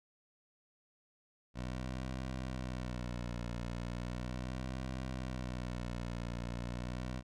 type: tone with vibrato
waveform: 15% pulse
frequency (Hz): 61.7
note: B1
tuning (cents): -1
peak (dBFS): -32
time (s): 1.54-7.23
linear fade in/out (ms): 50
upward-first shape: sine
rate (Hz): 0.37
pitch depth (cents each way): 76
effects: low-pass 7000 Hz 12 dB/octave